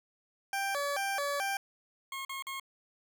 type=tone with vibrato; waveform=20% pulse; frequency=670 Hz; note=E5; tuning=28 cents sharp; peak=-26 dBFS; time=0.53-1.57 s; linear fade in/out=2 ms; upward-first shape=square; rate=2.3 Hz; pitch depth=280 cents each way
type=tone bursts; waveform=20% pulse; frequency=1081 Hz; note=C#6; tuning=44 cents flat; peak=-32 dBFS; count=3; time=2.12-2.598 s; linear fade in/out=2 ms; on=130 ms; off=44 ms
effects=none